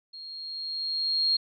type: tone with level ramp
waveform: sine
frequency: 4252 Hz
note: C8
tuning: 27 cents sharp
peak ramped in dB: -40 to -20 dBFS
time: 0.13-1.37 s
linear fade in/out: 10 ms
effects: none